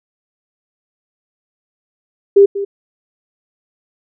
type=tone with echo; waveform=sine; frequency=398.9 Hz; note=G4; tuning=30 cents sharp; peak=-3 dBFS; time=2.36-2.46 s; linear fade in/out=10 ms; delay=190 ms; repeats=1; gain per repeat=-14 dB; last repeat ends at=2.65 s; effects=none